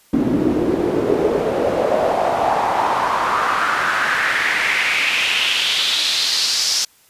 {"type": "noise with band-pass filter sweep", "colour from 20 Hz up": "pink", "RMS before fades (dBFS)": -18, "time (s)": [0.13, 6.85], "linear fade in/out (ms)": 5, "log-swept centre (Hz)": [260, 5500], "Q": 3.4, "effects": ["white hiss -53 dBFS RMS until 7.09 s", "resampled to 32000 Hz"]}